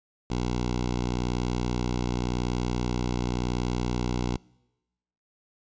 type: tone with notch filter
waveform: 10% pulse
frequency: 60.9 Hz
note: B1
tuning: 24 cents flat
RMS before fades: -28 dBFS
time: 0.3-4.37 s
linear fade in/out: 5 ms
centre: 1700 Hz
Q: 1.6
effects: noise-tail reverb RT60 1.0 s tail -25 dB re dry + resampled to 16000 Hz